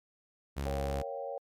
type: tone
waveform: sawtooth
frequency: 69.3 Hz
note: C#2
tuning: in tune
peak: -29 dBFS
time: 0.56-1.03 s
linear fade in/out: 20 ms
type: chord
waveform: sine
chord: G half-diminished seventh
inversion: first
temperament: equal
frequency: 466.2 / 554.4 / 698.5 / 784 Hz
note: Bb4 / Db5 / F5 / G5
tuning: 0 / 0 / 0 / 0 cents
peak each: -42 / -38 / -44 / -43 dBFS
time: 0.66-1.38 s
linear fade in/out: 0 ms
effects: MP3 96 kbps